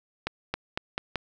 accelerating click train, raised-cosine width 0.3 ms, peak -12 dBFS, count 5, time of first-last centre 0.27-1.157 s, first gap 270 ms, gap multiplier 0.87, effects none

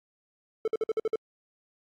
triangle tone bursts, 440 Hz, A4, in tune, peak -22 dBFS, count 7, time 0.65-1.158 s, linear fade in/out 2 ms, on 28 ms, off 52 ms, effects AAC 64 kbps

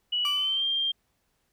sine tone with pitch glide, 2939 to 3187 Hz, F#7 to G7, -12 to +28 cents, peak -24 dBFS, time 0.12-0.92 s, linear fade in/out 10 ms, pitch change +140 cents, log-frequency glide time 0.25-0.64 s
35% pulse tone with exponential decay, 1166 Hz, D6, 13 cents flat, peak -28 dBFS, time 0.25-0.76 s, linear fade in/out 1 ms, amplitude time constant 110 ms
effects pink hiss -73 dBFS RMS until 1.52 s

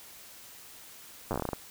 slowing click train, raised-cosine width 1 ms, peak -17 dBFS, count 11, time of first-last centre 1.31-1.532 s, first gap 9 ms, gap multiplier 1.19, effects white hiss -50 dBFS RMS until 1.7 s

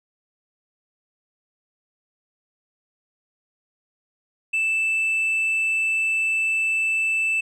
sine tone with tanh clipping, 2642 Hz, E7, 3 cents sharp, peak -20 dBFS, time 4.53-7.41 s, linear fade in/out 10 ms, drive 2 dB, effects none

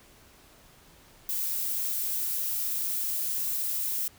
violet noise, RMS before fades -30 dBFS, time 1.29-4.08 s, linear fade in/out 2 ms, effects pink hiss -56 dBFS RMS until 4.18 s

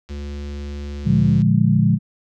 harmonic tone, 71.6 Hz, D2, 43 cents flat, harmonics 1 / 3 / 5 / 7, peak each -27 / -35 / -39 / -46 dBFS, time 0.09-1.42 s, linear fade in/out 20 ms
click train, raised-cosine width 0.2 ms, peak -27 dBFS, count 195, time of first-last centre 0.09-1.419 s, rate 146 Hz
sine chord, Bb dominant seventh, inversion none, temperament equal with one note detuned, 115.47 / 146.83 / 174.61 / 207.7 Hz, Bb2 / D3 / F3 / Ab3, -16 / 0 / 0 / 0 cents, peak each -18 dBFS, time 1.04-1.99 s, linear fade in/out 50 ms
effects none

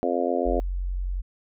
harmonic tone, 87.31 Hz, F2, in tune, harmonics 3 / 4 / 5 / 6 / 7 / 8, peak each -29 / -29 / -29 / -29 / -29 / -29 dBFS, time 0.03-0.6 s, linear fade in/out 0 ms
sine tone, 45.41 Hz, F#1, 32 cents flat, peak -25 dBFS, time 0.45-1.22 s, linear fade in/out 20 ms
effects none

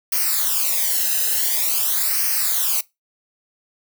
blue noise with flanger, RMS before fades -20 dBFS, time 0.12-2.81 s, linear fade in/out 5 ms, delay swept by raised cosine 0.27 to 0.89 ms, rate 0.47 Hz, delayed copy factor -0.9, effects noise-tail reverb RT60 0.2 s tail -21 dB re dry

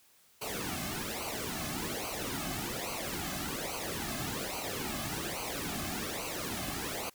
pink noise with flanger, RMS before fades -37 dBFS, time 0.41-7.1 s, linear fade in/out 10 ms, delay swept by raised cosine 0.56 to 2.16 ms, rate 1.2 Hz, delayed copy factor -0.8, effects white hiss -64 dBFS RMS until 7.14 s

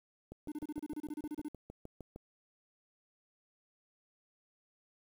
click train, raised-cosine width 2 ms, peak -33 dBFS, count 13, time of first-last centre 0.32-2.16 s, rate 6.52 Hz
triangle tone bursts, 300 Hz, D4, 37 cents sharp, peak -35 dBFS, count 15, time 0.48-1.485 s, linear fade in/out 5 ms, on 39 ms, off 30 ms
effects 10-bit

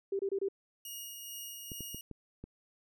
sine tone bursts, 392.7 Hz, G4, 3 cents sharp, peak -30 dBFS, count 4, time 0.12-0.486 s, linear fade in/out 5 ms, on 72 ms, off 26 ms
10% pulse tone with tremolo, 2872 Hz, F7, 48 cents sharp, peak -33 dBFS, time 0.85-2.01 s, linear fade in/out 2 ms, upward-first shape sine, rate 2.3 Hz, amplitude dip 30%
clicks, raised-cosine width 3 ms, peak -31 dBFS, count 5, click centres 1.718 / 1.807 / 1.946 / 2.113 / 2.44 s
effects none

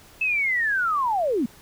sine linear sweep, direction down, 2637 to 207.7 Hz, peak -20 dBFS, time 0.21-1.46 s, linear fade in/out 5 ms, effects pink hiss -50 dBFS RMS until 1.61 s

